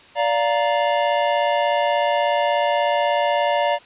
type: chord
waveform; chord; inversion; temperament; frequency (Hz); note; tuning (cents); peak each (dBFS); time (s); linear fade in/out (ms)
square; Bb major; first; just; 582.7 / 699.2 / 932.3; D5 / F5 / Bb5; -14 / +2 / 0; -21 / -23 / -23; 0.15-3.79; 50
effects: white hiss -47 dBFS RMS until 3.85 s + resampled to 8000 Hz